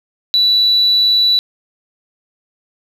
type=tone; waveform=sine; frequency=3951 Hz; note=B7; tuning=in tune; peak=-8 dBFS; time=0.34-1.39 s; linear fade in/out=0 ms; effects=tanh soft clip ceiling -5 dBFS + 7-bit